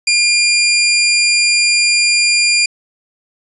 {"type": "tone", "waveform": "20% pulse", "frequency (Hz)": 2400, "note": "D7", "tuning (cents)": 37, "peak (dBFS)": -5, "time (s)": [0.07, 2.66], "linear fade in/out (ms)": 5, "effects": ["resampled to 24000 Hz"]}